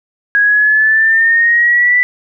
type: exponential sweep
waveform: sine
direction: up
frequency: 1646 to 1985 Hz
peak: -7 dBFS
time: 0.35-2.03 s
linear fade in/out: 0 ms
effects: none